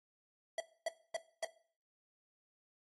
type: tone bursts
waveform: square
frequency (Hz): 656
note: E5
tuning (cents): -9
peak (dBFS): -35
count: 4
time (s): 0.58-1.448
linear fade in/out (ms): 2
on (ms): 22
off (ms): 260
effects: noise-tail reverb RT60 0.5 s tail -18 dB re dry + AAC 32 kbps

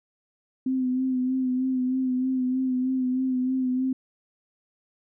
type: tone with vibrato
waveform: sine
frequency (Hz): 257.1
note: C4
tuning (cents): -30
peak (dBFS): -22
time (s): 0.66-3.93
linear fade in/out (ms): 5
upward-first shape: sine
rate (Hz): 3.2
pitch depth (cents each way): 32
effects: none

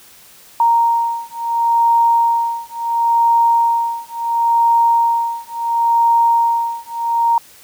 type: beating tone pair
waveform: sine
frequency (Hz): 930 / 930.72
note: A#5 / A#5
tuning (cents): -4 / -3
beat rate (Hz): 0.72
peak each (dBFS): -15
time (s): 0.6-7.38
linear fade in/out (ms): 2
effects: white hiss -44 dBFS RMS until 7.63 s

